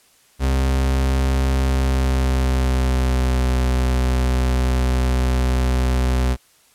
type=tone with pitch glide; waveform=40% pulse; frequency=66 to 63.49 Hz; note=C2 to B1; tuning=+16 to +49 cents; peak=-15 dBFS; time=0.39-6.37 s; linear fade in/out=50 ms; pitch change=-67 cents; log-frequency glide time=1.6-3.51 s; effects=white hiss -55 dBFS RMS until 6.74 s + low-pass 12000 Hz 12 dB/octave